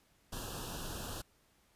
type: band-stop noise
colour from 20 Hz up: pink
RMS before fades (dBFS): -42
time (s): 0.32-1.22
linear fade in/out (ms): 10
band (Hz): 1700 to 2600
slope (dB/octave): 96
effects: pink hiss -70 dBFS RMS until 1.75 s + resampled to 32000 Hz